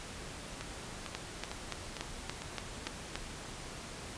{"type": "two click trains", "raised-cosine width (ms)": 0.2, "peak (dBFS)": [-18, -22], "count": [8, 6], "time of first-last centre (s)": [[1.15, 3.156], [0.61, 2.872]], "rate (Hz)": [3.49, 2.21], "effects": ["pink hiss -45 dBFS RMS until 4.17 s", "resampled to 22050 Hz"]}